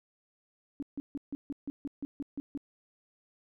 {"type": "tone bursts", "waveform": "sine", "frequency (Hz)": 282.1, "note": "C#4", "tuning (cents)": 30, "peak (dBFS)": -33, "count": 11, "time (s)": [0.8, 2.575], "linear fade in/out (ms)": 0, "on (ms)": 25, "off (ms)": 150, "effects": []}